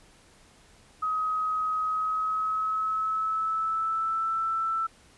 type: tone with pitch glide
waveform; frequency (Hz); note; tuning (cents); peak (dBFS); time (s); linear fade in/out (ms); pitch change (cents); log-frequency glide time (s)
sine; 1265 to 1327.9; D#6 to E6; +28 to +12; -25; 1.02-4.87; 10; +84; 1.83-4.35
effects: pink hiss -57 dBFS RMS until 5.17 s + resampled to 24000 Hz